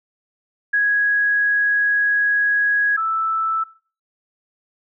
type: tone pair in turn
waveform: sine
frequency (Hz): 1661.2 / 1318.5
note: G#6 / E6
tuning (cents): 0 / 0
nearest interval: major third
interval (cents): 400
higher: first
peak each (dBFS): -14 / -18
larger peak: first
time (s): 0.73-2.97 / 2.97-3.64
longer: first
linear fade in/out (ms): 10
effects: noise-tail reverb RT60 0.4 s tail -19 dB re dry